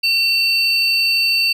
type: tone pair together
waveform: triangle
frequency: 2717 / 4569 Hz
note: F7 / D8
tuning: -48 / -48 cents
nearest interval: major sixth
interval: 900 cents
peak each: -15 dBFS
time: 0.03-1.53 s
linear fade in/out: 10 ms
effects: none